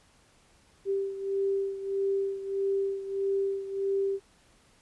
sine beating tone pair, 392 / 393.6 Hz, G4 / G4, 0 / +7 cents, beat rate 1.6 Hz, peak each -28 / -33 dBFS, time 0.85-4.2 s, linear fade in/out 50 ms, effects pink hiss -62 dBFS RMS until 4.81 s + resampled to 24000 Hz

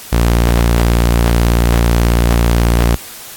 sawtooth tone, 58.27 Hz, A#1, in tune, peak -5 dBFS, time 0.12-2.96 s, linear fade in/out 10 ms, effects white hiss -32 dBFS RMS until 3.36 s + AAC 64 kbps

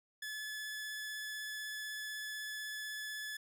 sawtooth tone with vibrato, 1720 Hz, A6, 40 cents flat, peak -37 dBFS, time 0.22-3.37 s, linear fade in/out 5 ms, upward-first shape sine, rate 16 Hz, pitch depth 8 cents each way, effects none

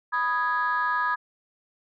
sine chord, G# minor, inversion first, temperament equal, 987.8 / 1244.5 / 1661.2 Hz, B5 / D#6 / G#6, 0 / 0 / 0 cents, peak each -26 dBFS, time 0.12-1.16 s, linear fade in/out 20 ms, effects tanh soft clip ceiling -16 dBFS

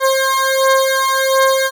20% pulse beating tone pair, 532 / 533.4 Hz, C5 / C5, +29 / +33 cents, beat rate 1.4 Hz, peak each -10 dBFS, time 0-1.71 s, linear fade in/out 50 ms, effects none

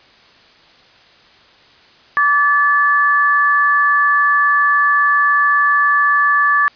sine tone pair together, 1159 / 1731.8 Hz, D6 / A6, -23 / -28 cents, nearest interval perfect fifth, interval 695 cents, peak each -13 dBFS, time 2.17-6.68 s, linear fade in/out 0 ms, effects white hiss -47 dBFS RMS until 6.75 s + resampled to 11025 Hz

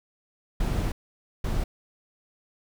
brown noise bursts at uneven times, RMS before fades -26 dBFS, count 2, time 0.6-0.92 / 1.44-1.64 s, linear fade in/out 5 ms, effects none

